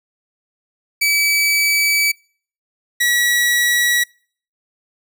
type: tone pair in turn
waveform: sawtooth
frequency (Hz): 2295 / 1929.9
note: D7 / B6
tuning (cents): -40 / -40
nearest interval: minor third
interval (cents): 300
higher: first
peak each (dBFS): -10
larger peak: neither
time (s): 1.01-2.12 / 3-4.04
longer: first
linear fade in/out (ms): 10
effects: noise-tail reverb RT60 0.5 s tail -26 dB re dry